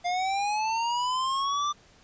square linear sweep, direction up, 698.5 to 1189 Hz, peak -26 dBFS, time 0.04-1.73 s, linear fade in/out 20 ms, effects pink hiss -57 dBFS RMS until 2.03 s + resampled to 16000 Hz

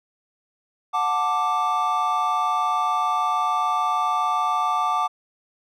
triangle chord, D major, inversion first, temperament just, 734.2 / 881 / 1174.7 Hz, F#5 / A5 / D6, -14 / +2 / 0 cents, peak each -24 / -24 / -20 dBFS, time 0.93-5.08 s, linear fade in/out 20 ms, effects none

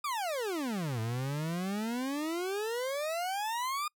40% pulse exponential two-way sweep, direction down then up, 1232 to 108.9 to 1232 Hz, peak -31 dBFS, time 0.04-3.88 s, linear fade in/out 5 ms, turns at 1 s, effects noise-tail reverb RT60 0.1 s tail -26 dB re dry

